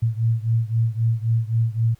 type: beating tone pair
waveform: sine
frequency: 112.7 / 116.5 Hz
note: A2 / A#2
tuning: +42 / -1 cents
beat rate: 3.8 Hz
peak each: -20 / -22 dBFS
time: 0.02-1.95 s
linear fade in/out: 10 ms
effects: pink hiss -60 dBFS RMS until 1.99 s